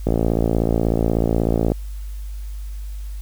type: click train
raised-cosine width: 2 ms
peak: -5 dBFS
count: 94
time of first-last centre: 0.07-1.719 s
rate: 56.4 Hz
effects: added 50 Hz sine -27 dBFS peak until 3.21 s + white hiss -50 dBFS RMS until 3.21 s